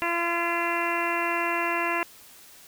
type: harmonic tone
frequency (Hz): 341.6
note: F4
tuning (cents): -38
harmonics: 1 / 2 / 3 / 4 / 5 / 6 / 7 / 8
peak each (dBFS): -32 / -32 / -29 / -35 / -33 / -33 / -35 / -32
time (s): 0.02-2.03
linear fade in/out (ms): 0
effects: white hiss -50 dBFS RMS until 2.67 s